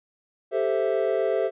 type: chord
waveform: triangle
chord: A minor seventh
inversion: third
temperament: equal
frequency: 392 / 440 / 523.3 / 659.3 Hz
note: G4 / A4 / C5 / E5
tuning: 0 / 0 / 0 / 0 cents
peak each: -25 dBFS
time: 0.51-1.51 s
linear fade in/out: 50 ms
effects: resampled to 8000 Hz